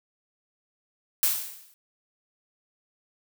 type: noise with exponential decay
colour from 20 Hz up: blue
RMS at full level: -20 dBFS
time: 1.23-1.74 s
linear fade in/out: 0 ms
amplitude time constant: 110 ms
effects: none